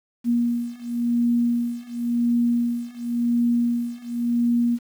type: beating tone pair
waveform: sine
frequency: 237.3 / 238.23 Hz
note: A#3 / A#3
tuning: +31 / +38 cents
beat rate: 0.93 Hz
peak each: -23 / -22 dBFS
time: 0.24-4.79 s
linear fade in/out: 50 ms
effects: 8-bit